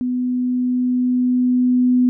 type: tone with level ramp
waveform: sine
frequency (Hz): 249.8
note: B3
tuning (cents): +20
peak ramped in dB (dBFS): -18 to -11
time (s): 0.01-2.09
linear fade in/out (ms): 0
effects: none